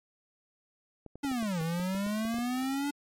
clicks, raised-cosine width 2 ms, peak -31 dBFS, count 12, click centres 1.063 / 1.156 / 1.248 / 1.315 / 1.427 / 1.613 / 1.798 / 1.949 / 2.065 / 2.252 / 2.343 / 2.386 s
square linear two-way sweep, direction down then up, 289.9 to 158.8 to 289.9 Hz, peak -30 dBFS, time 1.23-2.91 s, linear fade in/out 10 ms, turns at 1.61 s
effects MP3 64 kbps

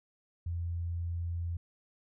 sine tone, 85.4 Hz, F2, 38 cents flat, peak -32 dBFS, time 0.46-1.57 s, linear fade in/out 5 ms, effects none

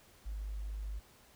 sine tone, 51.4 Hz, G#1, 17 cents flat, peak -37 dBFS, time 0.25-1 s, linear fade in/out 20 ms, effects pink hiss -62 dBFS RMS until 1.35 s

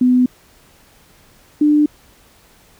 sine tone pair in turn, 250.7 / 298.1 Hz, B3 / D4, +26 / +26 cents, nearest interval minor third, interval 300 cents, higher second, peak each -9 dBFS, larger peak neither, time 0.01-0.26 / 1.61-1.86 s, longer neither, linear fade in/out 5 ms, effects pink hiss -50 dBFS RMS until 2.79 s

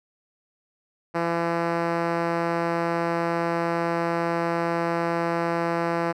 5% pulse tone with band-pass filter, 168.9 Hz, E3, 42 cents sharp, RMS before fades -25 dBFS, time 1.14-6.13 s, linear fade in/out 20 ms, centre 380 Hz, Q 0.53, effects none

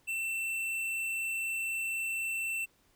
sine tone with hard clipping, 2684 Hz, E7, 31 cents sharp, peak -33 dBFS, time 0.07-2.66 s, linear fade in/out 20 ms, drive 12 dB, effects pink hiss -68 dBFS RMS until 2.95 s

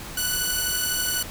5% pulse beating tone pair, 1480 / 1492 Hz, F#6 / F#6, 0 / +14 cents, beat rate 12 Hz, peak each -13 / -17 dBFS, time 0.17-1.23 s, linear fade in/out 5 ms, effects pink hiss -37 dBFS RMS until 1.3 s

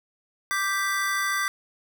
square chord, G major, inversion second, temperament equal, 1174.7 / 1568 / 1975.5 Hz, D6 / G6 / B6, 0 / 0 / 0 cents, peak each -29 dBFS, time 0.51-1.48 s, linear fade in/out 0 ms, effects none

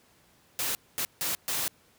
white noise bursts at uneven times, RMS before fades -30 dBFS, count 4, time 0.59-0.75 / 0.98-1.05 / 1.21-1.35 / 1.48-1.68 s, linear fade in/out 0 ms, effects pink hiss -62 dBFS RMS until 1.98 s + high-pass 80 Hz 12 dB/octave

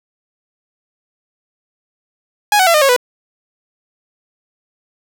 sawtooth tone with pitch steps, 830.6 / 748.6 / 674.7 / 608 / 548 / 493.9 Hz, G#5 / F#5 / E5 / D#5 / C#5 / B4, 0 / +20 / +40 / -40 / -20 / 0 cents, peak -5 dBFS, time 2.52-2.964 s, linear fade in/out 2 ms, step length 74 ms, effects none

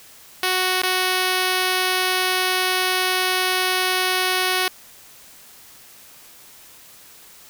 5% pulse tone with dropouts, 370 Hz, F#4, in tune, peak -7 dBFS, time 0.43-4.68 s, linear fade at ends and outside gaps 2 ms, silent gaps 0.819-0.833 s, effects white hiss -46 dBFS RMS until 7.49 s

